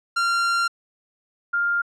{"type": "tone pair in turn", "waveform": ["45% pulse", "sine"], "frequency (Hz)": [1382, 1401.3], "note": ["F6", "F6"], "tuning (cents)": [-19, 5], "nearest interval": "unison", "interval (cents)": 24, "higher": "second", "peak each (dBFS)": -19, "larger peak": "neither", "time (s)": [[0.16, 0.68], [1.53, 1.82]], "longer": "first", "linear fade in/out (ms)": 10, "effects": ["low-pass 7000 Hz 12 dB/octave"]}